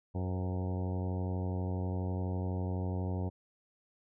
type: harmonic tone with a mistuned harmonic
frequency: 92.1 Hz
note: F#2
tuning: 7 cents flat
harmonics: 1 / 2 / 3 / 4 / 5 / 6 / 7 / 8 / 9 / 10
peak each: -33 / -39 / -43 / -45 / -47 / -49 / -50 / -51 / -52 / -53 dBFS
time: 0.14-3.3 s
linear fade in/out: 20 ms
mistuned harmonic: 6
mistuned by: -36 cents
effects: none